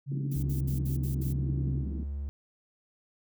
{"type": "tone with pitch glide", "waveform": "sine", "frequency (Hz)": [138.59, 135.42], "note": ["C#3", "C#3"], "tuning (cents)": [0, -40], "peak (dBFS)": -29, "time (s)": [0.06, 1.86], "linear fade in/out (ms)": 50, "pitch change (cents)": -40, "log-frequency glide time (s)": [0.52, 0.63]}
{"type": "band-pass noise", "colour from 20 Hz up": "pink", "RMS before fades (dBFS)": -39, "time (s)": [0.11, 2.04], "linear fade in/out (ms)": 10, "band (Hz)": [150, 340], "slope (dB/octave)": 48}
{"type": "noise bursts", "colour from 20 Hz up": "violet", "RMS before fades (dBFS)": -45, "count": 6, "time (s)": [0.31, 1.33], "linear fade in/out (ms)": 10, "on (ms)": 120, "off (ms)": 60}
{"type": "tone", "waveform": "triangle", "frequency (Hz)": 70.8, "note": "C#2", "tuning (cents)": 37, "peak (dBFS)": -30, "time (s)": [0.36, 2.29], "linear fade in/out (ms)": 0}
{"effects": []}